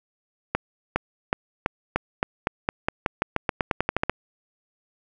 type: accelerating click train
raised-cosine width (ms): 0.5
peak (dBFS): -6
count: 20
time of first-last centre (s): 0.55-4.096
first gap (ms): 410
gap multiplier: 0.9
effects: none